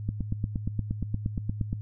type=click train; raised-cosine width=5 ms; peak=-16 dBFS; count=15; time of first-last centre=0.09-1.729 s; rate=8.54 Hz; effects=noise-tail reverb RT60 0.1 s tail -21 dB re dry + added 105 Hz sine -33 dBFS peak until 1.81 s